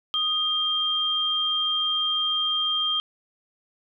sine tone pair together, 1244.5 / 3193 Hz, D#6 / G7, 0 / +31 cents, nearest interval octave + major third, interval 1631 cents, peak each -31 / -22 dBFS, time 0.14-3 s, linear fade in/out 0 ms, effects none

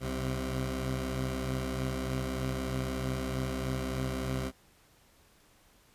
15% pulse tone pair together, 63.8 / 130.81 Hz, C2 / C3, -43 / 0 cents, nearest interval octave, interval 1243 cents, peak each -28 dBFS, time 0-4.52 s, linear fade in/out 50 ms, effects pink hiss -63 dBFS RMS until 5.94 s + resampled to 32000 Hz

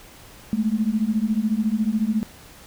sine beating tone pair, 210 / 224 Hz, G#3 / A3, +19 / +31 cents, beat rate 14 Hz, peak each -22 dBFS, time 0.53-2.23 s, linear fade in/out 0 ms, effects pink hiss -46 dBFS RMS until 2.66 s

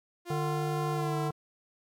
sawtooth tone with pitch glide, 349.2 to 329.6 Hz, F4 to E4, 0 to 0 cents, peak -32 dBFS, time 0.25-1.32 s, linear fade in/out 50 ms, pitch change -100 cents, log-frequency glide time 0.92-1.17 s
harmonic tone, 150 Hz, D3, 37 cents sharp, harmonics 1 / 3 / 5 / 7 / 9, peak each -31 / -36 / -37 / -39 / -46 dBFS, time 0.3-1.31 s, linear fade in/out 5 ms
effects none

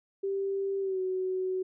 sine tone with pitch glide, 392 to 373 Hz, G4 to F#4, 0 to +14 cents, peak -28 dBFS, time 0.23-1.63 s, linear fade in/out 10 ms, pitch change -86 cents, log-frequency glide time 0.8-1 s, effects none

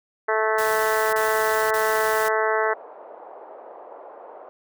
harmonic tone, 218.5 Hz, A3, 12 cents flat, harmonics 2 / 3 / 4 / 5 / 6 / 7 / 8 / 9, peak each -24 / -26 / -27 / -28 / -29 / -29 / -30 / -31 dBFS, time 0.28-2.74 s, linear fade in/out 10 ms
white noise bursts, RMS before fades -33 dBFS, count 3, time 0.58-2.286 s, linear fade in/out 5 ms, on 550 ms, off 28 ms
white band-pass noise, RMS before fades -42 dBFS, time 2.64-4.49 s, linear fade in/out 0 ms, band 460 to 830 Hz, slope 24 dB/octave
effects none

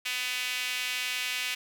sawtooth tone with high-pass filter, 250.6 Hz, B3, 25 cents sharp, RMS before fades -32 dBFS, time 0.05-1.55 s, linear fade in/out 10 ms, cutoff 2500 Hz, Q 2.4, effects none

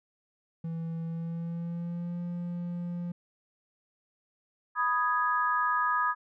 triangle tone with pitch glide, 164.81 to 174.31 Hz, E3 to F3, 0 to -3 cents, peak -30 dBFS, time 0.64-3.12 s, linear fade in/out 5 ms, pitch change +97 cents, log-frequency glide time 1.05-2.2 s
sine chord, G# minor, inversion first, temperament equal, 987.8 / 1244.5 / 1661.2 Hz, B5 / D#6 / G#6, 0 / 0 / 0 cents, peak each -30 / -27 / -31 dBFS, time 4.75-6.15 s, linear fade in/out 50 ms
effects none

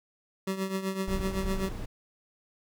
25% pulse tone with tremolo, 191.5 Hz, G3, 40 cents flat, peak -23 dBFS, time 0.47-1.69 s, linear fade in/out 5 ms, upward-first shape triangle, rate 7.9 Hz, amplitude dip 75%
brown noise, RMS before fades -34 dBFS, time 1.07-1.86 s, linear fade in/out 10 ms
effects none

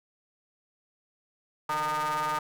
45% pulse ring-modulated tone, 154.1 Hz, D#3, 16 cents flat, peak -24 dBFS, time 1.69-2.39 s, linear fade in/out 5 ms, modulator 1070 Hz, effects none

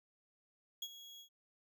35% pulse tone with ADSR envelope, 3322 Hz, G#7, in tune, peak -36 dBFS, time 0.82-1.29 s, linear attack 5 ms, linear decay 51 ms, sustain -14 dB, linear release 89 ms, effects none

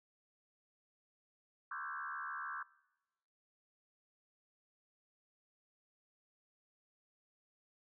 sine tone with frequency modulation, 1340 Hz, E6, 28 cents sharp, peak -40 dBFS, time 1.71-2.63 s, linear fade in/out 5 ms, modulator 73.6 Hz, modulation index 3.9, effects noise-tail reverb RT60 1.0 s tail -22 dB re dry

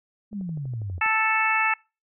sine exponential sweep, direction down, 218.8 to 82 Hz, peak -28 dBFS, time 0.31-1.01 s, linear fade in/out 50 ms
click train, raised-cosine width 2 ms, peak -32 dBFS, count 10, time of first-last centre 0.33-1.062 s, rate 12.3 Hz
harmonic tone, 440 Hz, A4, in tune, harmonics 2 / 3 / 4 / 5 / 6, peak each -26 / -26 / -26 / -26 / -26 dBFS, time 1.01-1.74 s, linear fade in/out 5 ms
effects noise-tail reverb RT60 0.3 s tail -26 dB re dry

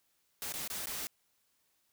white noise with dropouts, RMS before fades -39 dBFS, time 0.42-1.07 s, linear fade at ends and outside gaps 0 ms, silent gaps 0.523-0.539 / 0.676-0.701 / 0.858-0.87 s, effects white hiss -75 dBFS RMS until 1.92 s

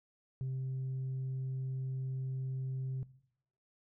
sine tone, 131.3 Hz, C3, 6 cents sharp, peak -32 dBFS, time 0.41-3.03 s, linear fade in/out 0 ms, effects noise-tail reverb RT60 0.7 s tail -20 dB re dry + tanh soft clip ceiling -33 dBFS

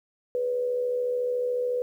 sine tone with amplitude modulation, 493.9 Hz, B4, in tune, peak -22 dBFS, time 0.35-1.82 s, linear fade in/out 0 ms, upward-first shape sine, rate 73.9 Hz, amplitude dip 45%, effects 10-bit

